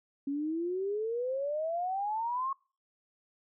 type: exponential sweep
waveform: sine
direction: up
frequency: 274.4 to 1100 Hz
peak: -30 dBFS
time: 0.27-2.53 s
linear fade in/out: 5 ms
effects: noise-tail reverb RT60 0.4 s tail -26 dB re dry